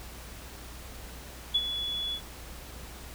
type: tone with ADSR envelope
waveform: sine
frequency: 3408 Hz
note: G#7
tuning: 44 cents sharp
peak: -20 dBFS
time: 1.54-2.21 s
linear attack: 14 ms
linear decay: 46 ms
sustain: -10 dB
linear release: 73 ms
effects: added 60 Hz sine -45 dBFS peak until 3.14 s + pink hiss -46 dBFS RMS until 3.14 s